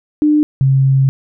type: tone pair in turn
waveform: sine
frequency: 300.5 / 134.71 Hz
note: D4 / C#3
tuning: +40 / -49 cents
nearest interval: octave + major second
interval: 1389 cents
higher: first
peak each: -8 dBFS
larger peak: neither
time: 0.22-0.43 / 0.61-1.09 s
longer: second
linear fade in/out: 0 ms
effects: none